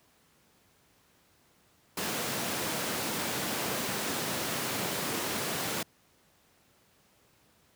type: high-pass noise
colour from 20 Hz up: pink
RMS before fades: -33 dBFS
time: 1.97-5.83 s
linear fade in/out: 5 ms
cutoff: 160 Hz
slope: 12 dB/octave
effects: pink hiss -65 dBFS RMS until 7.75 s + high-pass 80 Hz 12 dB/octave